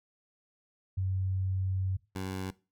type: tone pair in turn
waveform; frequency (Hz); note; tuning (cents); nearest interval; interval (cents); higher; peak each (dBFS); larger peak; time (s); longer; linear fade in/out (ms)
sine / 15% pulse; 94.5 / 94.5; F#2 / F#2; +37 / +37; unison; 0; neither; -28; neither; 0.97-1.97 / 2.15-2.51; first; 10
effects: noise-tail reverb RT60 0.3 s tail -20 dB re dry